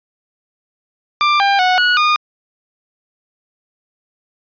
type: tone with pitch steps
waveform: sawtooth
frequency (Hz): 1185 / 797 / 735 / 1461 / 1221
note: D6 / G5 / F#5 / F#6 / D#6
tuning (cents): +15 / +28 / -12 / -22 / -33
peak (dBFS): -7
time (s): 1.21-2.16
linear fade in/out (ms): 0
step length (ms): 190
effects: resampled to 11025 Hz